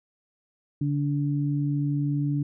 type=tone pair together; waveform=sine; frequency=143.84 / 289.1 Hz; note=D3 / D4; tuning=-36 / -27 cents; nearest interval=octave; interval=1209 cents; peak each=-24 / -28 dBFS; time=0.81-2.43 s; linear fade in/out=5 ms; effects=none